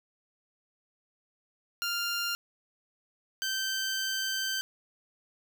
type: tone pair in turn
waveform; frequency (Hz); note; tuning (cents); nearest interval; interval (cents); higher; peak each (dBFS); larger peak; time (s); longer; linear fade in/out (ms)
15% pulse; 1396.9 / 1552.2; F6 / G6; 0 / -18; major second; 182; second; -23; neither; 1.82-2.35 / 3.42-4.61; second; 0
effects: none